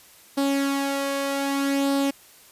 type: tone with flanger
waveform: sawtooth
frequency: 277.2 Hz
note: C#4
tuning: in tune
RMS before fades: -24 dBFS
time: 0.37-2.11 s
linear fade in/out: 10 ms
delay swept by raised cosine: 0.22 to 1.72 ms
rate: 0.64 Hz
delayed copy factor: +0.5
effects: white hiss -51 dBFS RMS until 2.51 s + resampled to 32000 Hz